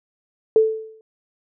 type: tone with exponential decay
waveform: sine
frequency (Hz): 440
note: A4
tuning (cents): 0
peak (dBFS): -8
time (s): 0.56-1.01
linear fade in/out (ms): 1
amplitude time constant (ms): 96
effects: none